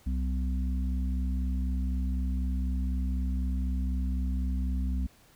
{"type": "harmonic tone", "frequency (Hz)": 64, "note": "C2", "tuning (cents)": -38, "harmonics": [1, 3, 4], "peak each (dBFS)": [-27, -37, -39], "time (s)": [0.06, 5.07], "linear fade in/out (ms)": 10, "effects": ["pink hiss -60 dBFS RMS until 5.35 s"]}